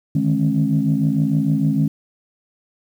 sine tone cluster, 150.1 / 156.7 / 210 / 270.8 Hz, D3 / D#3 / G#3 / C#4, +38 / +13 / +19 / -40 cents, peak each -20 dBFS, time 0.15-1.88 s, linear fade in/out 5 ms, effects tanh soft clip ceiling -7 dBFS + 8-bit

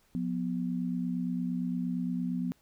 sine tone pair together, 178.2 / 246.9 Hz, F3 / B3, +35 / 0 cents, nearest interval tritone, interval 565 cents, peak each -32 / -32 dBFS, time 0.15-2.52 s, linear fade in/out 0 ms, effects pink hiss -67 dBFS RMS until 2.61 s

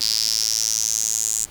square tone with high-pass filter sweep, 55.2 Hz, A1, 6 cents sharp, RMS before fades -22 dBFS, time 0-1.46 s, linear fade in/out 20 ms, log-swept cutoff 4800 to 7300 Hz, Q 6.7, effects pink hiss -45 dBFS RMS until 1.5 s

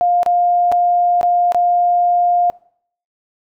sine tone with dropouts, 705 Hz, F5, 16 cents sharp, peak -11 dBFS, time 0.01-2.5 s, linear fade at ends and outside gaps 0 ms, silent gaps 0.231-0.262 / 0.717-0.723 / 1.212-1.23 / 1.521-1.546 s, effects noise-tail reverb RT60 0.6 s tail -23 dB re dry

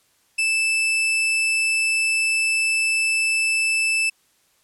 40% pulse tone, 2637 Hz, E7, in tune, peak -17 dBFS, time 0.38-4.1 s, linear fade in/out 10 ms, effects white hiss -62 dBFS RMS until 4.63 s + low-pass 12000 Hz 12 dB/octave

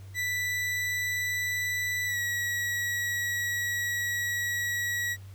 40% pulse tone with pitch glide, 1975.5 to 1921.5 Hz, B6 to B6, 0 to -48 cents, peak -27 dBFS, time 0.14-5.17 s, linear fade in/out 50 ms, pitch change -48 cents, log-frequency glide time 2.06-2.18 s, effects added 97 Hz sine -42 dBFS peak until 5.34 s + pink hiss -58 dBFS RMS until 5.34 s

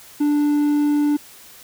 triangle tone, 293.7 Hz, D4, in tune, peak -13 dBFS, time 0.2-1.17 s, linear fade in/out 10 ms, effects white hiss -44 dBFS RMS until 1.63 s

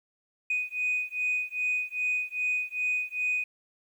sine beating tone pair, 2489 / 2491.5 Hz, D#7 / D#7, 0 / +2 cents, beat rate 2.5 Hz, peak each -29 dBFS, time 0.5-3.44 s, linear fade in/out 5 ms, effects tanh soft clip ceiling -21 dBFS + 10-bit

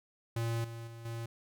square tone with level steps, 115.5 Hz, A#2, 16 cents flat, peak -32 / -42 / -46 / -38 dBFS, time 0.36-1.26 s, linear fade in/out 5 ms, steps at 0.64 / 0.87 / 1.05 s, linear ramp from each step 5 ms, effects none

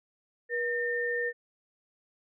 sine tone pair together, 480.5 / 1814 Hz, B4 / A#6, -48 / -48 cents, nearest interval octave + major seventh, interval 2300 cents, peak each -31 / -30 dBFS, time 0.49-1.33 s, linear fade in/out 50 ms, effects none

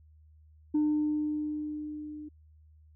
sine tone with level ramp, 301.4 Hz, D4, 45 cents sharp, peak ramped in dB -21 to -40 dBFS, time 0.74-2.29 s, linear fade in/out 10 ms, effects tanh soft clip ceiling -21 dBFS + added 77 Hz sine -55 dBFS peak until 2.95 s

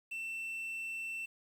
triangle tone with quantisation, 2680 Hz, E7, 28 cents sharp, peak -36 dBFS, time 0.11-1.26 s, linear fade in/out 10 ms, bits 10, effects none

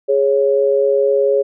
sine tone pair together, 414.3 / 553 Hz, G#4 / C#5, -4 / -4 cents, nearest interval perfect fourth, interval 500 cents, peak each -14 dBFS, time 0.08-1.43 s, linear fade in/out 20 ms, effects none

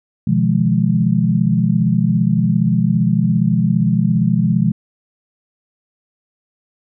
sine chord, F half-diminished seventh, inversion second, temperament just, 125.72 / 157.15 / 174.61 / 209.5 Hz, Cb3 / Eb3 / F3 / Ab3, +31 / +18 / 0 / +15 cents, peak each -18 / -20 / -16 / -17 dBFS, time 0.27-4.72 s, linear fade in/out 5 ms, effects none

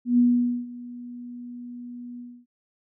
sine tone with ADSR envelope, 243.1 Hz, B3, 27 cents flat, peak -14 dBFS, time 0.05-2.46 s, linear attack 130 ms, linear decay 480 ms, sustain -21 dB, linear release 270 ms, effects none

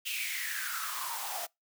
white noise with high-pass filter sweep, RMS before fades -36 dBFS, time 0.05-1.47 s, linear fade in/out 20 ms, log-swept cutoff 2800 to 660 Hz, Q 7.5, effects noise-tail reverb RT60 0.2 s tail -26 dB re dry

